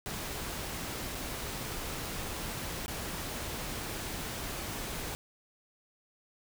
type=noise with dropouts; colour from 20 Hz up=pink; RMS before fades=-38 dBFS; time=0.06-5.15 s; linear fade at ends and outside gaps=0 ms; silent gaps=1.148-1.152 / 2.861-2.881 s; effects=none